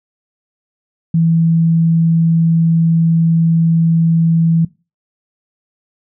sine tone, 164.81 Hz, E3, in tune, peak -9 dBFS, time 1.14-4.65 s, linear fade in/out 5 ms, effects noise-tail reverb RT60 0.3 s tail -21 dB re dry

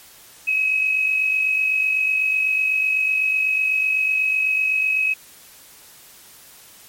sine tone pair together, 2509 / 2557 Hz, D#7 / D#7, +14 / +47 cents, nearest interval unison, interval 33 cents, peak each -27 / -17 dBFS, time 0.47-5.14 s, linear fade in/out 10 ms, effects white hiss -46 dBFS RMS until 6.88 s + MP3 64 kbps

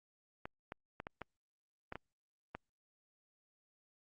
clicks, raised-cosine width 0.5 ms, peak -27 dBFS, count 8, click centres 0.455 / 0.721 / 1.001 / 1.069 / 1.217 / 1.924 / 1.956 / 2.55 s, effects Opus 48 kbps

